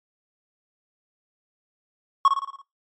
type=tone with echo; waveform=triangle; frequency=1100 Hz; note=C#6; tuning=14 cents flat; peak=-10 dBFS; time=2.25-2.28 s; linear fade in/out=2 ms; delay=56 ms; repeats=6; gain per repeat=-5 dB; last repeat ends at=2.616 s; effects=noise-tail reverb RT60 0.2 s tail -21 dB re dry + MP3 32 kbps